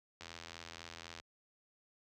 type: click train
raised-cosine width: 0.2 ms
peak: -29 dBFS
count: 84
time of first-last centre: 0.21-1.199 s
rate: 83.9 Hz
effects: high-pass 60 Hz 12 dB/octave